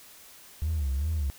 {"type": "tone with vibrato", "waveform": "triangle", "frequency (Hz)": 73, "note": "D2", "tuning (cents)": -10, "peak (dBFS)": -22, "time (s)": [0.62, 1.3], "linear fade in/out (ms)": 0, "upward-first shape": "sine", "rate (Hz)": 2.5, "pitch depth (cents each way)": 170, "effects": ["tanh soft clip ceiling -22 dBFS", "white hiss -51 dBFS RMS until 1.38 s"]}